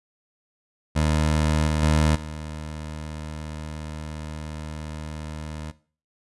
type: tone with level steps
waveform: 20% pulse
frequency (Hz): 77.1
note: D#2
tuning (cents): -15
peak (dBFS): -14 / -16 / -12 / -27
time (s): 0.95-5.72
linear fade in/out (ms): 20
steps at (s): 1.67 / 1.82 / 2.15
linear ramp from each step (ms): 10
effects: noise-tail reverb RT60 0.4 s tail -17 dB re dry + resampled to 24000 Hz